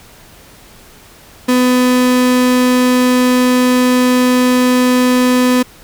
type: tone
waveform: 35% pulse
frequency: 250.8 Hz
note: B3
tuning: 27 cents sharp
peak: -7 dBFS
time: 1.48-5.63 s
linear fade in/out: 10 ms
effects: pink hiss -41 dBFS RMS until 5.83 s